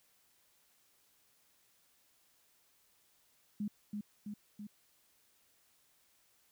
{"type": "tone with echo", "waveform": "sine", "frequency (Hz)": 207.7, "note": "G#3", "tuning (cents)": 0, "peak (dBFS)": -34, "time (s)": [3.6, 3.68], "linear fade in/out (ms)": 5, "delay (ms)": 330, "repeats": 3, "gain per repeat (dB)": -3, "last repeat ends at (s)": 4.67, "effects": ["white hiss -71 dBFS RMS until 6.51 s"]}